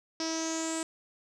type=tone with low-pass filter sweep; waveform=sawtooth; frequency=323.6 Hz; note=E4; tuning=32 cents flat; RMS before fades=-33 dBFS; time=0.2-0.83 s; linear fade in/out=2 ms; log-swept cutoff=5400 to 8100 Hz; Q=8.4; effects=none